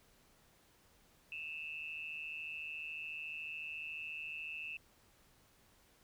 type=tone with amplitude modulation; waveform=sine; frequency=2648 Hz; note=E7; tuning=7 cents sharp; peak=-38 dBFS; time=1.32-4.77 s; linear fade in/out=2 ms; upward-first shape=sine; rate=154 Hz; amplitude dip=80%; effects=pink hiss -68 dBFS RMS until 6.03 s